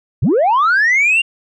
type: linear sweep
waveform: sine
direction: up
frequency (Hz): 85.3 to 2827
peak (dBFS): -8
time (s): 0.22-1.22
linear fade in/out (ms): 10
effects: tanh soft clip ceiling -8 dBFS